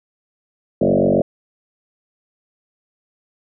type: tone with frequency modulation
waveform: sine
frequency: 392 Hz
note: G4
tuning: in tune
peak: -12 dBFS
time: 0.81-1.22 s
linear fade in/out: 5 ms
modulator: 47.1 Hz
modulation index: 5
effects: none